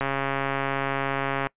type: click train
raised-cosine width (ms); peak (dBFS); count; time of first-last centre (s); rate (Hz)
0.5; -11; 201; 0.01-1.47; 137
effects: noise-tail reverb RT60 0.1 s tail -24 dB re dry + resampled to 8000 Hz